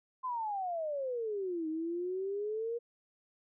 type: exponential two-way sweep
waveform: sine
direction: down then up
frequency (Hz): 1046.5 to 311.4 to 476.6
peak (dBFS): -33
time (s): 0.23-2.79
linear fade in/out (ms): 20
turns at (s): 1.68
effects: none